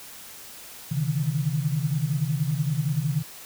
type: tone cluster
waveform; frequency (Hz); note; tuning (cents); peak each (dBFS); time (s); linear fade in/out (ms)
sine; 132.9 / 148.8 / 159.4; C3 / D3 / D#3; +27 / +23 / +42; -27; 0.91-3.23; 10
effects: white hiss -43 dBFS RMS until 3.45 s